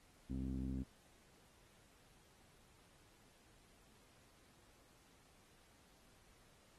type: tone with low-pass filter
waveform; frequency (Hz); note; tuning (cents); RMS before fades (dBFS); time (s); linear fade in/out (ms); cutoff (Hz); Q
sawtooth; 65.41; C2; 0; -42; 0.29-0.84; 20; 250; 4.6
effects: pink hiss -69 dBFS RMS until 6.78 s + AAC 32 kbps